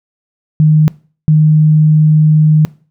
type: tone pair in turn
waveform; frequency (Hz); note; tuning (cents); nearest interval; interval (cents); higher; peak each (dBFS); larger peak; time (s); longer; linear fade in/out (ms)
sine; 154.2 / 154.2; D#3 / D#3; -15 / -15; unison; 0; neither; -4; neither; 0.6-0.88 / 1.28-2.65; second; 0
effects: noise-tail reverb RT60 0.4 s tail -22 dB re dry